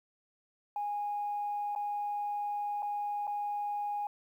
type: tone with dropouts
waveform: sine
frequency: 824 Hz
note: G#5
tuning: 14 cents flat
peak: -31 dBFS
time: 0.76-4.07 s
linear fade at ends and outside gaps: 2 ms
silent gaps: 1.751-1.76 / 2.823-2.828 / 3.27-3.276 s
effects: tanh soft clip ceiling -27 dBFS + 11-bit